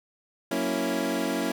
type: chord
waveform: 25% pulse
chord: F# dominant seventh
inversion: none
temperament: equal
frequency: 185 / 233.1 / 277.2 / 329.6 Hz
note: F#3 / A#3 / C#4 / E4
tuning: 0 / 0 / 0 / 0 cents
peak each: -31 / -28 / -26 / -27 dBFS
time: 0.51-1.52 s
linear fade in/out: 5 ms
effects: none